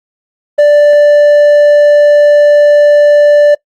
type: tone with hard clipping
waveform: sine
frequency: 587.3 Hz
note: D5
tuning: in tune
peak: -3 dBFS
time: 0.58-3.55 s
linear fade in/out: 10 ms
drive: 3 dB
effects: noise-tail reverb RT60 0.1 s tail -22 dB re dry + Opus 24 kbps